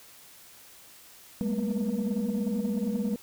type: tone cluster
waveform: sine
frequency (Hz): 194.6 / 211.5 / 234.1 / 244.4 / 481.3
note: G3 / G#3 / A#3 / B3 / B4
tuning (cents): -12 / +32 / +8 / -18 / -45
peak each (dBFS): -31 / -28 / -34 / -35 / -35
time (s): 1.41-3.16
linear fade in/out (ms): 0
effects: tanh soft clip ceiling -21 dBFS + white hiss -52 dBFS RMS until 3.22 s